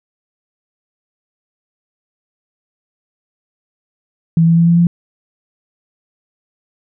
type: tone with pitch steps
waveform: sine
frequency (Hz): 164.81 / 166.53 / 168.27 / 170.03 / 171.81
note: E3 / E3 / E3 / F3 / F3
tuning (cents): 0 / +18 / +36 / -46 / -28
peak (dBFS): -7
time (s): 4.37-4.87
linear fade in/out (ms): 2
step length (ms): 100
effects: none